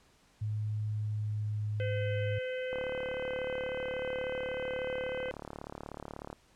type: tone with pitch glide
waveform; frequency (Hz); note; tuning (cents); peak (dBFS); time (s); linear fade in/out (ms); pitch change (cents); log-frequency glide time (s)
sine; 106.6 to 105.07; G#2 to G#2; +46 to +21; -31; 0.41-2.39; 10; -25; 0.8-2.1
type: harmonic tone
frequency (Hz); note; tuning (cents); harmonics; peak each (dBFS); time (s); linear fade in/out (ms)
511; C5; -41; 1 / 3 / 4 / 5 / 6; -34 / -44 / -46 / -48 / -50; 1.8-5.31; 0
type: click train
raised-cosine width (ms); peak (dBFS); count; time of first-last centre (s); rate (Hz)
1; -27; 132; 2.73-6.329; 36.4
effects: pink hiss -65 dBFS RMS until 6.55 s + low-pass 9000 Hz 12 dB/octave